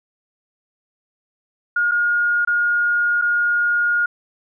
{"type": "tone with dropouts", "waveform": "sine", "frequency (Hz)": 1428, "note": "F6", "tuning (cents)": 38, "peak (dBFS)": -15, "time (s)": [1.76, 4.06], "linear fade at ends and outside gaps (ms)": 5, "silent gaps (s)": [[1.913, 1.917], [2.45, 2.473], [3.215, 3.22]], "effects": []}